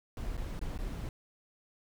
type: noise with dropouts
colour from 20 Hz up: brown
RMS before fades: -37 dBFS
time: 0.17-1.09 s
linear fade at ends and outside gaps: 1 ms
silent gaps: 0.369-0.376 / 0.593-0.614 / 0.777-0.788 s
effects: none